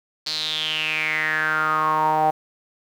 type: tone with band-pass filter sweep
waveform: sawtooth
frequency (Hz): 155.6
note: D#3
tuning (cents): 0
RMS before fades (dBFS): -22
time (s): 0.26-2.31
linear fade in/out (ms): 10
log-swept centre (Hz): 4500 to 750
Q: 7.7
effects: 8-bit